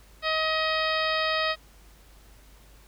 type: harmonic tone with a mistuned harmonic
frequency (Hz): 632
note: D#5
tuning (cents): +27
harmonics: 1 / 2 / 3 / 4 / 5 / 6 / 7 / 8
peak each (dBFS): -29 / -29 / -30 / -33 / -35 / -34 / -37 / -37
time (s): 0.22-1.56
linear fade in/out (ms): 50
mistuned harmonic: 8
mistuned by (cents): -19
effects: added 50 Hz sine -52 dBFS peak until 2.87 s + pink hiss -57 dBFS RMS until 2.87 s